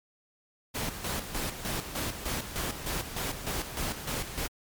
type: noise with tremolo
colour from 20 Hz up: pink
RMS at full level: -32 dBFS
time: 0.74-4.48 s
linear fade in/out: 20 ms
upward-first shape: square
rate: 3.3 Hz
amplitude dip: 60%
effects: MP3 96 kbps